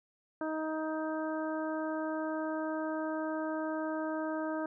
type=harmonic tone; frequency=313.9 Hz; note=D#4; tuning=15 cents sharp; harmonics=1 / 2 / 3 / 4 / 5; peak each=-35 / -37 / -42 / -44 / -44 dBFS; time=0.41-4.66 s; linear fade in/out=2 ms; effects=none